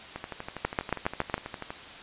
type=two click trains; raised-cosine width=0.5 ms; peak=-20 / -10 dBFS; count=20 / 6; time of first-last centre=0.16-1.705 / 0.65-1.342 s; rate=12.3 / 7.23 Hz; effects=white hiss -44 dBFS RMS until 2.02 s + resampled to 8000 Hz